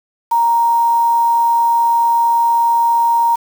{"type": "tone with quantisation", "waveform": "sine", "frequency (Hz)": 932.3, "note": "A#5", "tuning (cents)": 0, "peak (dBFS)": -10, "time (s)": [0.31, 3.36], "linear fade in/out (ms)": 10, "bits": 5, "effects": []}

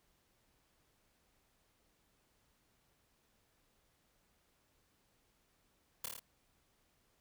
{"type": "noise with echo", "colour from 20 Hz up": "white", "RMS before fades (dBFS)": -39, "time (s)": [6.04, 6.06], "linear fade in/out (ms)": 5, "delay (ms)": 27, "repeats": 5, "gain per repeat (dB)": -2, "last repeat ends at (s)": 6.195, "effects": ["pink hiss -75 dBFS RMS until 7.2 s"]}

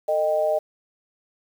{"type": "tone with amplitude modulation", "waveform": "sine", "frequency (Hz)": 617, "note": "D#5", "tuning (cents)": -15, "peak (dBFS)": -15, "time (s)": [0.08, 0.59], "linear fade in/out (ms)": 10, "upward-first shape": "sine", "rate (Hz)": 170, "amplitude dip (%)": 80, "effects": ["8-bit"]}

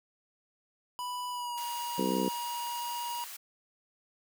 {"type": "tone with pitch glide", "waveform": "square", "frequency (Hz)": [987.8, 954.2], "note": ["B5", "A#5"], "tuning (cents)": [0, 40], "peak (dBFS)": -35, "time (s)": [0.99, 3.24], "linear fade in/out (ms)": 0, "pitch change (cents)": -60, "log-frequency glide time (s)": [1.3, 1.59]}
{"type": "high-pass noise", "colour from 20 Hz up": "white", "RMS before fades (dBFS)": -44, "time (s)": [1.57, 3.37], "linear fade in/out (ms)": 10, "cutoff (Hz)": 920, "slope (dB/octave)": 12}
{"type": "harmonic tone", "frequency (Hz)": 63.7, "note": "C2", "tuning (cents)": -46, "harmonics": [3, 4, 5, 6, 7, 8], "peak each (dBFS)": [-33, -34, -35, -36, -36, -37], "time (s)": [1.98, 2.29], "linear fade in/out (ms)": 5}
{"effects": []}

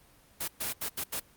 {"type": "noise bursts at uneven times", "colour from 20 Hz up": "white", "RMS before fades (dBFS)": -33, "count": 5, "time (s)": [[0.4, 0.48], [0.6, 0.73], [0.81, 0.89], [0.97, 1.04], [1.12, 1.2]], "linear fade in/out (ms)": 10, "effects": ["pink hiss -60 dBFS RMS until 1.36 s", "Opus 24 kbps"]}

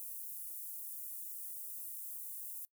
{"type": "high-pass noise", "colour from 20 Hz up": "pink", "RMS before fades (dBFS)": -45, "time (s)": [0, 2.65], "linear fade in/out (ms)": 0, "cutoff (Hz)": 11000, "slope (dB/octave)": 24, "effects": ["noise-tail reverb RT60 0.1 s tail -22 dB re dry"]}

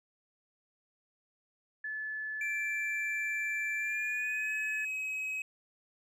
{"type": "tone", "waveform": "sine", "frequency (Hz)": 1730, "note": "A6", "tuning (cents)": -30, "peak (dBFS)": -35, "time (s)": [1.84, 4.85], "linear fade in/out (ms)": 5}
{"type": "tone with pitch glide", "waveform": "triangle", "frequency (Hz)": [2349, 2547], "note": ["D7", "D#7"], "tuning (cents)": [0, 40], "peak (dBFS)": -32, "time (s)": [2.41, 5.42], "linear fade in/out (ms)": 2, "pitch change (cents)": 140, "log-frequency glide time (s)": [3.77, 4.52]}
{"effects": []}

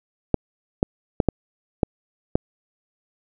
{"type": "clicks", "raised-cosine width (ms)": 2, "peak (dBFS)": -3, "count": 6, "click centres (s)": [0.343, 0.829, 1.202, 1.287, 1.832, 2.355], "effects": []}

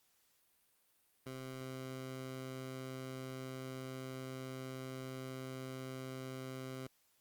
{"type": "tone", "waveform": "15% pulse", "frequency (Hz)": 130.81, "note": "C3", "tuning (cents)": 0, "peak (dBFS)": -37, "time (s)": [1.26, 6.87], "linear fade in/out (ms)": 5, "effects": ["white hiss -74 dBFS RMS until 7.2 s", "Opus 48 kbps"]}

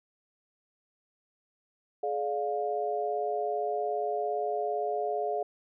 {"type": "chord", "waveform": "sine", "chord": "D diminished", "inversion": "second", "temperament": "just", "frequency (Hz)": [422.9, 587.3, 704.8], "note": ["Ab4", "D5", "F5"], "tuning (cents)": [31, 0, 16], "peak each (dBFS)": [-32, -35, -31], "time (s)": [2.03, 5.43], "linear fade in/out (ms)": 5, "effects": []}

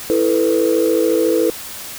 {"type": "chord", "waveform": "sine", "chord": "E suspended fourth", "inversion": "none", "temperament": "equal", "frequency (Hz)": [329.6, 440, 493.9], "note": ["E4", "A4", "B4"], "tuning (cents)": [0, 0, 0], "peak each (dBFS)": -16, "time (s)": [0.1, 1.5], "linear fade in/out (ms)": 0, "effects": ["tanh soft clip ceiling -6 dBFS", "white hiss -31 dBFS RMS until 1.98 s"]}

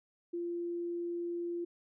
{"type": "tone", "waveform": "sine", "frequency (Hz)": 345, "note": "F4", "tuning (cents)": -21, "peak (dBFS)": -34, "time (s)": [0.33, 1.65], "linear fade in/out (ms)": 10, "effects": []}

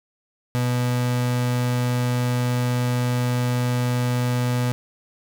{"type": "tone", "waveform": "35% pulse", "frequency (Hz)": 123.47, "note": "B2", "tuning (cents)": 0, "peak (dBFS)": -18, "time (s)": [0.55, 4.72], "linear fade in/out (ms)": 0, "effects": []}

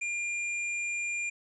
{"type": "tone with hard clipping", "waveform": "sine", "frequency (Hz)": 2400, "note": "D7", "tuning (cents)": 37, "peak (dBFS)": -32, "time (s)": [0.01, 1.3], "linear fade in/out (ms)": 10, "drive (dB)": 10, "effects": ["resampled to 24000 Hz"]}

